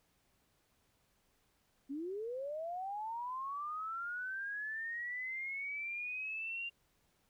sine linear sweep, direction up, 263.8 to 2794 Hz, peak -38 dBFS, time 1.89-6.7 s, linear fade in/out 20 ms, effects pink hiss -75 dBFS RMS until 7.29 s

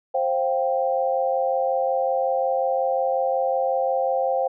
sine chord, C suspended fourth, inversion none, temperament equal with one note detuned, 528.1 / 698.5 / 784 Hz, C5 / F5 / G5, +16 / 0 / 0 cents, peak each -22 / -26 / -25 dBFS, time 0.14-4.48 s, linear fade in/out 10 ms, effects none

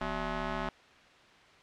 10% pulse ring-modulated tone, 206.9 Hz, G#3, 6 cents flat, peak -21 dBFS, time 0.01-0.69 s, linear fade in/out 2 ms, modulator 451 Hz, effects white hiss -57 dBFS RMS until 1.62 s + low-pass 3000 Hz 12 dB/octave

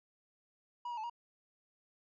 triangle tone with pitch steps, 966 / 951 / 870 / 948 Hz, B5 / A#5 / A5 / A#5, -39 / +34 / -20 / +29 cents, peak -36 dBFS, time 0.85-1.098 s, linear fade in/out 5 ms, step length 62 ms, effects resampled to 16000 Hz

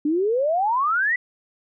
sine exponential sweep, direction up, 286.7 to 2012 Hz, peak -18 dBFS, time 0.05-1.16 s, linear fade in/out 5 ms, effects none

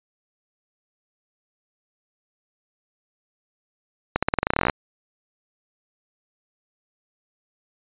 accelerating click train, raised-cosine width 0.5 ms, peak -4 dBFS, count 17, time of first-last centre 4.16-4.698 s, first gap 66 ms, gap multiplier 0.9, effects resampled to 8000 Hz

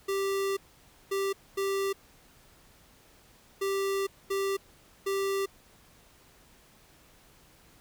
square tone bursts at uneven times, 392 Hz, G4, in tune, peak -28 dBFS, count 6, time 0.08-0.57 / 1.11-1.33 / 1.57-1.93 / 3.61-4.07 / 4.3-4.57 / 5.06-5.46 s, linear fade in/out 10 ms, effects pink hiss -59 dBFS RMS until 7.8 s

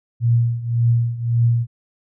sine tone with tremolo, 117.8 Hz, A#2, 19 cents sharp, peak -11 dBFS, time 0.2-1.67 s, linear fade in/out 50 ms, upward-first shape triangle, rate 1.8 Hz, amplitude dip 85%, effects none

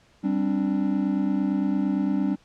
triangle chord, G suspended fourth, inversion none, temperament equal with one note detuned, 196 / 265 / 293.7 Hz, G3 / C4 / D4, 0 / +22 / 0 cents, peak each -23 / -25 / -24 dBFS, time 0.23-2.36 s, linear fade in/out 20 ms, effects pink hiss -59 dBFS RMS until 2.44 s + low-pass 6000 Hz 12 dB/octave

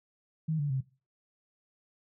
sine tone with pitch steps, 158 / 144.89 / 132.86 Hz, D#3 / D3 / C3, +27 / -23 / +27 cents, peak -27 dBFS, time 0.48-0.81 s, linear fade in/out 10 ms, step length 110 ms, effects noise-tail reverb RT60 0.3 s tail -18 dB re dry

